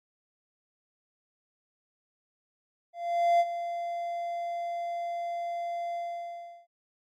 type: tone with ADSR envelope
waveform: triangle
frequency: 689 Hz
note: F5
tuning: 24 cents flat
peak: -17 dBFS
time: 2.93-6.67 s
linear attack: 470 ms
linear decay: 42 ms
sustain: -12 dB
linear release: 720 ms
effects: AAC 64 kbps